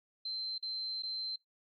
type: tone with dropouts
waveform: sine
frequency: 4107 Hz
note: C8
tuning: 33 cents flat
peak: -36 dBFS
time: 0.25-1.36 s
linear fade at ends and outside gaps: 5 ms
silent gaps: 0.581-0.626 / 1.024-1.032 s
effects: noise-tail reverb RT60 0.2 s tail -26 dB re dry